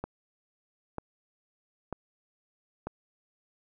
click train, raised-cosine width 1 ms, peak -20 dBFS, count 4, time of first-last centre 0.04-2.87 s, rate 1.06 Hz, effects none

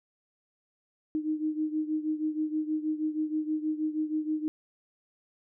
sine beating tone pair, 307.7 / 314 Hz, D#4 / D#4, -19 / +16 cents, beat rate 6.3 Hz, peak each -29 / -33 dBFS, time 1.15-4.48 s, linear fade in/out 0 ms, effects none

